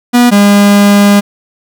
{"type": "tone pair in turn", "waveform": "45% pulse", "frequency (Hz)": [243.1, 203], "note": ["B3", "G#3"], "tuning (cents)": [-27, -39], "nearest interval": "minor third", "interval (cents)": 312, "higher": "first", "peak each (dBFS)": -3, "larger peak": "neither", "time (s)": [[0.13, 0.31], [0.31, 1.21]], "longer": "second", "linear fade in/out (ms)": 20, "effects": []}